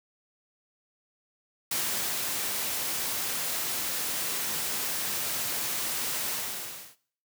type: noise with ADSR envelope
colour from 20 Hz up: white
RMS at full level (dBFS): -29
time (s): 1.71-6.96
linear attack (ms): 5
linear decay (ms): 430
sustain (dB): -2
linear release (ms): 670
effects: noise-tail reverb RT60 0.5 s tail -18 dB re dry + high-pass 100 Hz 12 dB/octave